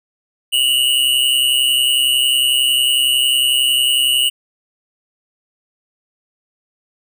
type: tone pair together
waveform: square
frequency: 2829 / 2960 Hz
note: F7 / F#7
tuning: +22 / 0 cents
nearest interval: minor second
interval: 78 cents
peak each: -16 / -16 dBFS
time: 0.52-4.3 s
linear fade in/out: 20 ms
effects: none